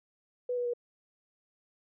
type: tone with pitch steps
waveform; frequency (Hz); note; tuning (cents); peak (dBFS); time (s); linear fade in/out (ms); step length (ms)
sine; 493.9 / 487.4 / 480.9; B4 / B4 / B4; 0 / -23 / -46; -29; 0.49-0.736; 5; 82
effects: none